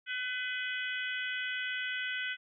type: harmonic tone with a mistuned harmonic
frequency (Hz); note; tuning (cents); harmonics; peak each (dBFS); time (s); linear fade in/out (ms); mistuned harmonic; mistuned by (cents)
503; B4; +32; 3 / 4 / 5 / 6 / 7; -36 / -39 / -41 / -43 / -44; 0.06-2.37; 50; 7; -88
effects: none